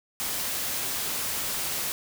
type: noise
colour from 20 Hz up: white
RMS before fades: -30 dBFS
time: 0.2-1.92 s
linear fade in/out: 0 ms
effects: none